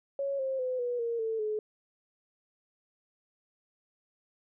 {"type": "tone with pitch steps", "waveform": "sine", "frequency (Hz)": [554.4, 530.9, 508.4, 486.8, 466.2, 446.4, 427.5], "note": ["C#5", "C5", "C5", "B4", "A#4", "A4", "A4"], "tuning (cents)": [0, 25, -50, -25, 0, 25, -50], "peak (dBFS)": -29, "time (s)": [0.19, 1.59], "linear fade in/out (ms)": 2, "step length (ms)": 200, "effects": []}